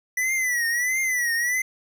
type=tone with vibrato; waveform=square; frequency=1971 Hz; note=B6; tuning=4 cents flat; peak=-22 dBFS; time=0.17-1.62 s; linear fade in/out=5 ms; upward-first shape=triangle; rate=1.5 Hz; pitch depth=130 cents each way; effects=none